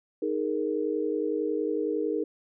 sine chord, D# suspended fourth, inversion none, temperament equal, 311.1 / 415.3 / 466.2 Hz, D#4 / G#4 / A#4, 0 / 0 / 0 cents, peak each -30 dBFS, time 0.22-2.24 s, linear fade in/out 5 ms, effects none

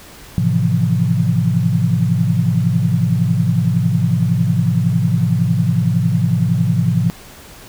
sine chord, F major seventh, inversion first, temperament just, 109.13 / 130.96 / 163.7 / 174.61 Hz, A2 / C3 / E3 / F3, -14 / +2 / -12 / 0 cents, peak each -18 dBFS, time 0.38-7.1 s, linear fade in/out 0 ms, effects pink hiss -39 dBFS RMS until 7.68 s

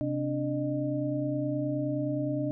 sine tone cluster, 131.1 / 263.4 / 293 / 609 Hz, C3 / C4 / D4 / D#5, +4 / +12 / -4 / -37 cents, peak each -33 / -39 / -30 / -34 dBFS, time 0.01-2.51 s, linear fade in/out 0 ms, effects none

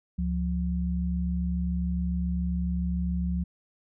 sine tone pair together, 70.52 / 177.7 Hz, C#2 / F3, +30 / +30 cents, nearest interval octave + major third, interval 1600 cents, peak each -28 dBFS, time 0.18-3.44 s, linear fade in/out 10 ms, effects none

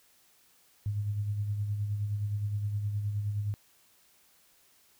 sine tone with tremolo, 103.3 Hz, G#2, 9 cents flat, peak -27 dBFS, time 0.86-3.54 s, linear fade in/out 0 ms, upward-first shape sine, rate 9.6 Hz, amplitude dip 45%, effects white hiss -64 dBFS RMS until 4.99 s

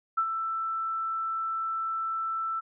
sine tone with ADSR envelope, 1328 Hz, E6, 12 cents sharp, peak -21 dBFS, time 0.17-2.61 s, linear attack 12 ms, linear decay 67 ms, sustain -7 dB, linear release 23 ms, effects none

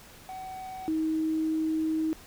triangle / sine tone pair in turn, 753 / 316.6 Hz, F#5 / D#4, +30 / +30 cents, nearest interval octave + minor third, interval 1500 cents, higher first, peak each -35 / -25 dBFS, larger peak second, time 0.29-0.88 / 0.88-2.13 s, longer second, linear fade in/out 0 ms, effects pink hiss -51 dBFS RMS until 2.26 s

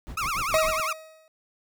brown noise with tremolo, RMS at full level -35 dBFS, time 0.07-0.8 s, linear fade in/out 0 ms, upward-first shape sine, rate 7 Hz, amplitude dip 90%
30% pulse tone with vibrato, 1209 Hz, D6, 50 cents sharp, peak -23 dBFS, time 0.17-0.93 s, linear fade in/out 5 ms, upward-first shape triangle, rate 10 Hz, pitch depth 270 cents each way
40% pulse tone with exponential decay, 634 Hz, D#5, 32 cents sharp, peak -17 dBFS, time 0.54-1.28 s, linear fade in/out 1 ms, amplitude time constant 160 ms
effects none

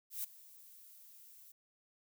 violet noise with ADSR envelope, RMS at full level -38 dBFS, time 0.1-1.52 s, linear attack 140 ms, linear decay 8 ms, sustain -20 dB, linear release 5 ms, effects none

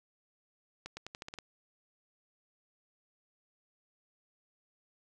accelerating click train, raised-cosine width 0.2 ms, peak -25 dBFS, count 8, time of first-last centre 0.86-1.387 s, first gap 110 ms, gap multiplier 0.87, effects none

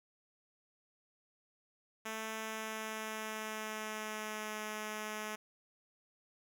5% pulse tone with pitch glide, 220.1 to 214.1 Hz, A3 to A3, +1 to -47 cents, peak -28 dBFS, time 2.05-5.36 s, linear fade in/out 10 ms, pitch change -48 cents, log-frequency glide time 2.38-4.58 s, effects none

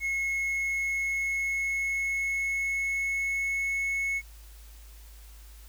triangle tone with pitch glide, 2176 to 2196 Hz, C#7 to C#7, -33 to -17 cents, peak -25 dBFS, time 0-4.22 s, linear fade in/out 50 ms, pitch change +16 cents, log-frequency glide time 0.5-3.8 s, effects added 53 Hz sine -46 dBFS peak until 5.68 s + white hiss -56 dBFS RMS until 5.68 s

